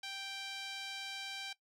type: tone with band-pass filter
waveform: sawtooth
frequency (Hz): 784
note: G5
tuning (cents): 0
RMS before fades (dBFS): -44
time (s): 0.03-1.53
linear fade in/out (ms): 5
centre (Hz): 3600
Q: 1.5
effects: noise-tail reverb RT60 0.1 s tail -17 dB re dry